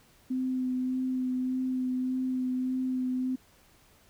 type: tone with vibrato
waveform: sine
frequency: 256.2 Hz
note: C4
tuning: 36 cents flat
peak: -27 dBFS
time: 0.3-3.36 s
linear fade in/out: 10 ms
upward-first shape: sine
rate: 1.7 Hz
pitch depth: 14 cents each way
effects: pink hiss -61 dBFS RMS until 4.09 s